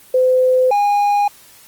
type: tone pair in turn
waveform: sine / triangle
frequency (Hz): 511 / 818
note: C5 / G#5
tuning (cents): -41 / -26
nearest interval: minor sixth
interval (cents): 815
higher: second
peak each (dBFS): -10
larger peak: neither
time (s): 0.14-0.71 / 0.71-1.28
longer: neither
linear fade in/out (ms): 5
effects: white hiss -45 dBFS RMS until 1.67 s + Opus 24 kbps